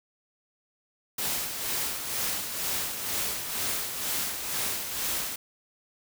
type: noise with tremolo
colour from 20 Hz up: white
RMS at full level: -29 dBFS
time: 1.18-5.36 s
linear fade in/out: 5 ms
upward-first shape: sine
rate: 2.1 Hz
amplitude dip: 50%
effects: none